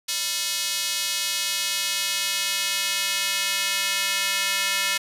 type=tone with high-pass filter sweep; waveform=square; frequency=196 Hz; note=G3; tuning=in tune; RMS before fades=-25 dBFS; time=0.08-4.98 s; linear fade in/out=10 ms; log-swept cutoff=3900 to 2200 Hz; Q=1.1; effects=resampled to 32000 Hz